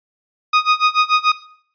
sawtooth tone with tremolo, 1244.5 Hz, D#6, in tune, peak -6 dBFS, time 0.53-1.32 s, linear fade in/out 5 ms, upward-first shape sine, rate 6.9 Hz, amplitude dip 100%, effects noise-tail reverb RT60 0.6 s tail -17 dB re dry + resampled to 11025 Hz

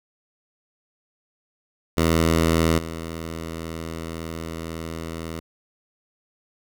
10% pulse tone with level steps, 81.9 Hz, E2, 11 cents flat, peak -9 / -22 dBFS, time 1.97-5.4 s, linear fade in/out 10 ms, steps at 2.78 s, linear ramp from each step 10 ms, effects none

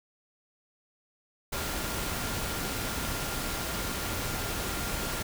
sine tone in noise, 1396.9 Hz, F6, in tune, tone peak -43 dBFS, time 1.52-5.23 s, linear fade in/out 10 ms, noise pink, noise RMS -33 dBFS, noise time 1.52-5.23 s, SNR -13 dB, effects none

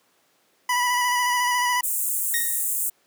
25% pulse tone with vibrato, 983 Hz, B5, 8 cents flat, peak -16 dBFS, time 0.69-1.81 s, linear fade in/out 5 ms, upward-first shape square, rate 14 Hz, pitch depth 18 cents each way
pink high-pass noise, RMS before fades -25 dBFS, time 1.83-2.9 s, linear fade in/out 10 ms, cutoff 7700 Hz, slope 48 dB/octave
sawtooth tone with exponential decay, 1864.7 Hz, A#6, in tune, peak -18 dBFS, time 2.34-2.7 s, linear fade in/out 1 ms, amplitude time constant 77 ms
effects pink hiss -63 dBFS RMS until 3.06 s + high-pass 300 Hz 12 dB/octave

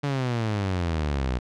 sawtooth exponential sweep, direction down, 145.9 to 60.2 Hz, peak -20 dBFS, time 0.03-1.39 s, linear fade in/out 10 ms, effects low-pass 5000 Hz 12 dB/octave

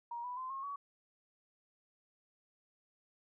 sine tone with pitch steps, 945 / 988 / 1032.9 / 1079.9 / 1129 Hz, A#5 / B5 / C6 / C#6 / C#6, +23 / 0 / -23 / -46 / +31 cents, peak -39 dBFS, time 0.11-0.76 s, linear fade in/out 5 ms, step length 130 ms, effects none

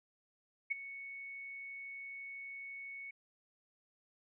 sine tone with ADSR envelope, 2217 Hz, C#7, in tune, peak -29 dBFS, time 0.7-3.11 s, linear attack 17 ms, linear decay 14 ms, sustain -15 dB, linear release 8 ms, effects none

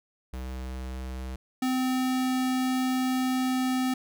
square tone pair in turn, 64.3 / 257.2 Hz, C2 / C4, -30 / -30 cents, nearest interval 2 octaves, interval 2400 cents, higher second, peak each -34 / -25 dBFS, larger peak second, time 0.33-1.36 / 1.62-3.94 s, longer second, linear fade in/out 5 ms, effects none

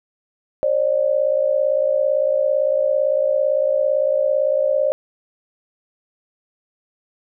sine tone pair together, 541.2 / 599 Hz, C#5 / D5, -42 / +34 cents, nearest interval major second, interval 176 cents, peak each -18 dBFS, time 0.63-4.92 s, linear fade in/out 0 ms, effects none

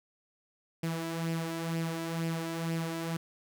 sawtooth tone with flanger, 164.81 Hz, E3, in tune, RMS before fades -34 dBFS, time 0.83-3.17 s, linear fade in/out 5 ms, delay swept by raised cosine 0.38 to 3.08 ms, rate 2.1 Hz, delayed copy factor +0.5, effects none

